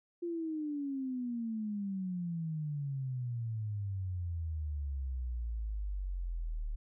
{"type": "exponential sweep", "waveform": "sine", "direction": "down", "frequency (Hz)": [349.2, 36.71], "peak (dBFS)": -34, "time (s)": [0.22, 6.76], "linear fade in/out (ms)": 10, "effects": []}